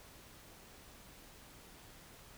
silence, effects pink hiss -57 dBFS RMS until 2.37 s

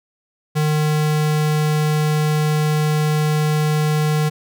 square tone, 152.4 Hz, D#3, 36 cents flat, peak -16 dBFS, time 0.55-4.3 s, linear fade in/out 20 ms, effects none

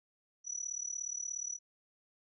sine tone with amplitude modulation, 5900 Hz, F#8, 6 cents flat, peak -33 dBFS, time 0.44-1.59 s, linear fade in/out 50 ms, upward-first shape sine, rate 36.9 Hz, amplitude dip 90%, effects none

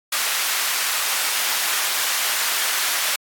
pink high-pass noise, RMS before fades -22 dBFS, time 0.12-3.16 s, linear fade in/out 5 ms, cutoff 1300 Hz, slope 12 dB/octave, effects AAC 64 kbps

